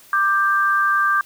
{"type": "tone pair together", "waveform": "sine", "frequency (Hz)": [1182, 1577.8], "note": ["D6", "G6"], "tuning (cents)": [11, 11], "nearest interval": "perfect fourth", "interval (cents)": 500, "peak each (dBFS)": [-17, -18], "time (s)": [0.13, 1.21], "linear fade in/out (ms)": 2, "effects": ["white hiss -48 dBFS RMS until 1.25 s"]}